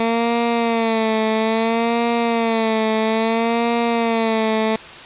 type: tone with vibrato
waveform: 15% pulse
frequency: 226.9 Hz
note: A#3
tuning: 47 cents flat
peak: -10 dBFS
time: 0-4.76 s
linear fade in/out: 2 ms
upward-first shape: sine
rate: 0.6 Hz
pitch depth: 60 cents each way
effects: white hiss -36 dBFS RMS until 5.05 s + resampled to 8000 Hz